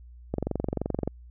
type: click train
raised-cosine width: 2 ms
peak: -14 dBFS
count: 18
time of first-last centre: 0.34-1.076 s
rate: 23.1 Hz
effects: added 60 Hz sine -45 dBFS peak until 1.3 s